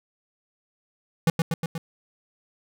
square tone with echo, 164.81 Hz, E3, in tune, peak -17 dBFS, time 1.27-1.3 s, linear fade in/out 2 ms, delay 120 ms, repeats 4, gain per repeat -3 dB, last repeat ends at 1.78 s, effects none

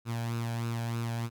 sawtooth tone with flanger, 116.54 Hz, A#2, in tune, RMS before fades -33 dBFS, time 0.05-1.3 s, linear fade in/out 50 ms, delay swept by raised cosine 0.76 to 1.27 ms, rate 3.2 Hz, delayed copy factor +0.6, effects none

